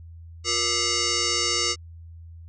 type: tone with frequency modulation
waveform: sine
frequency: 356.9 Hz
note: F4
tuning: 38 cents sharp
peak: -21 dBFS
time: 0.44-1.76 s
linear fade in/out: 50 ms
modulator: 833 Hz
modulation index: 7.8
effects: added 83 Hz sine -40 dBFS peak until 2.48 s